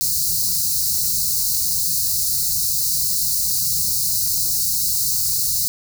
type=band-stop noise; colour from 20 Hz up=white; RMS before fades=-20 dBFS; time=0.01-5.68 s; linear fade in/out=0 ms; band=180 to 4100 Hz; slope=96 dB/octave; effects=none